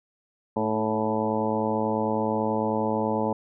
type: harmonic tone with a mistuned harmonic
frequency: 109.2 Hz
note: A2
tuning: 13 cents flat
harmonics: 1 / 2 / 3 / 4 / 5 / 6 / 7 / 8 / 9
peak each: -36 / -28 / -33 / -30 / -30 / -35 / -36 / -30 / -35 dBFS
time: 0.56-3.33 s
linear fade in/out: 5 ms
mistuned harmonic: 3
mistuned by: -34 cents
effects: none